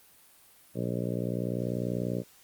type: harmonic tone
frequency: 60.2 Hz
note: B1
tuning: 44 cents flat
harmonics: 2 / 3 / 4 / 5 / 6 / 7 / 8 / 9 / 10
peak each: -34 / -34 / -37 / -39 / -40 / -39 / -41 / -39 / -43 dBFS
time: 0.74-2.24 s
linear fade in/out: 50 ms
effects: white hiss -58 dBFS RMS until 2.43 s + Opus 32 kbps